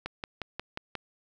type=click train; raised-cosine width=0.3 ms; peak=-18 dBFS; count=6; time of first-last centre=0.06-0.953 s; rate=5.6 Hz; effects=none